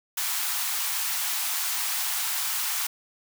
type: high-pass noise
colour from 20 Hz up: white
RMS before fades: -28 dBFS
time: 0.17-2.87 s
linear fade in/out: 5 ms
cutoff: 750 Hz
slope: 48 dB/octave
effects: none